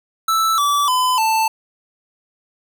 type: tone with pitch steps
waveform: square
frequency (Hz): 1318.5 / 1154.5 / 1010.8 / 885.1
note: E6 / D6 / B5 / A5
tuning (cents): 0 / -30 / +40 / +10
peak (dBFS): -15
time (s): 0.28-1.48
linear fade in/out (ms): 5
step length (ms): 300
effects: none